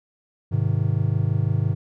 triangle chord, Ab major, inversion none, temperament just, 103.83 / 129.78 / 155.74 Hz, Ab2 / C3 / Eb3, 0 / -14 / +2 cents, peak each -20 / -21 / -24 dBFS, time 0.51-1.75 s, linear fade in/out 20 ms, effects none

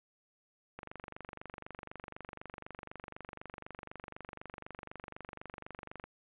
click train, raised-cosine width 0.5 ms, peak -29 dBFS, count 127, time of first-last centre 0.79-6.04 s, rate 24 Hz, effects resampled to 8000 Hz

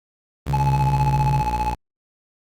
sawtooth tone with pitch glide, 68.2 to 59.72 Hz, C#2 to A#1, -28 to +43 cents, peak -21 dBFS, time 0.46-1.75 s, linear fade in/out 10 ms, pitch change -229 cents, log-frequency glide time 0.6-1.19 s
sine tone with vibrato, 138.1 Hz, C#3, 6 cents flat, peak -18 dBFS, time 0.49-1.41 s, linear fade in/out 2 ms, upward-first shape sine, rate 7.6 Hz, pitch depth 26 cents each way
triangle tone with tremolo, 855 Hz, A5, 50 cents flat, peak -16 dBFS, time 0.53-1.74 s, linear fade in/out 5 ms, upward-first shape sine, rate 15 Hz, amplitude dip 80%
effects Opus 24 kbps

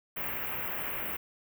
white band-stop noise, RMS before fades -35 dBFS, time 0.16-1.17 s, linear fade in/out 10 ms, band 2800 to 14000 Hz, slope 48 dB/octave, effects none

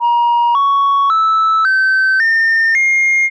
sine tone with pitch steps, 949 / 1115.6 / 1311.4 / 1541.7 / 1812.3 / 2130 Hz, A#5 / C#6 / E6 / G6 / A#6 / C7, +31 / +11 / -9 / -29 / -49 / +30 cents, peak -7 dBFS, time 0-3.3 s, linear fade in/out 50 ms, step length 550 ms, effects tanh soft clip ceiling -8 dBFS

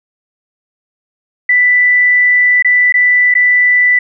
sine tone with dropouts, 1981 Hz, B6, 5 cents sharp, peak -6 dBFS, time 1.49-3.99 s, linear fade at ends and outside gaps 5 ms, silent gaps 2.625-2.646 / 2.924-2.94 / 3.341-3.351 s, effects none

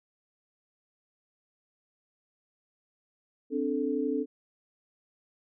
sine tone cluster, 261.6 / 293.6 / 439.6 Hz, C4 / D4 / A4, 0 / 0 / -2 cents, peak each -31 dBFS, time 3.5-4.26 s, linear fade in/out 50 ms, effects none

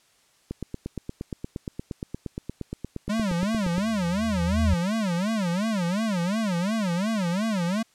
click train, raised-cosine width 3 ms, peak -18 dBFS, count 29, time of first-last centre 0.51-3.781 s, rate 8.56 Hz
square tone with vibrato, 196 Hz, G3, in tune, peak -24 dBFS, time 3.09-7.83 s, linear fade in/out 10 ms, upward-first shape sine, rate 2.8 Hz, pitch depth 250 cents each way
sine tone with exponential growth, 81.1 Hz, E2, 28 cents flat, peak -17 dBFS, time 3.54-4.74 s, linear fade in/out 5 ms, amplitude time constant 260 ms
effects white hiss -62 dBFS RMS until 7.94 s + low-pass 9000 Hz 12 dB/octave

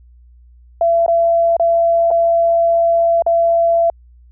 sine tone with dropouts, 674 Hz, E5, 38 cents sharp, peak -10 dBFS, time 0.81-3.9 s, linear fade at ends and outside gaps 2 ms, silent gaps 1.063-1.08 / 1.567-1.597 / 2.106-2.112 / 3.222-3.264 s, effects added 60 Hz sine -42 dBFS peak until 4.31 s

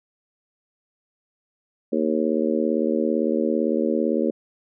harmonic tone, 77.78 Hz, D#2, in tune, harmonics 3 / 4 / 5 / 6 / 7, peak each -24 / -25 / -26 / -27 / -27 dBFS, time 1.92-4.31 s, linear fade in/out 10 ms, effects none

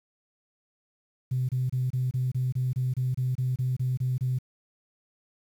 sine tone bursts, 127.8 Hz, C3, 40 cents flat, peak -23 dBFS, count 15, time 1.31-4.388 s, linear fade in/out 10 ms, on 180 ms, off 27 ms, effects tanh soft clip ceiling -19 dBFS + 9-bit

